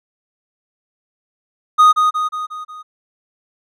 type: tone with echo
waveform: triangle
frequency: 1242 Hz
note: D#6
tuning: 3 cents flat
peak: -4 dBFS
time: 1.78-1.93 s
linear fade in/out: 20 ms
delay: 180 ms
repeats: 5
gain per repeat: -5 dB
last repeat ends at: 2.83 s
effects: none